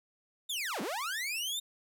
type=linear two-way sweep; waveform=sawtooth; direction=down then up; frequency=3700 to 174.61 to 3700 Hz; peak=-30 dBFS; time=0.49-1.6 s; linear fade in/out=10 ms; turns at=0.81 s; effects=none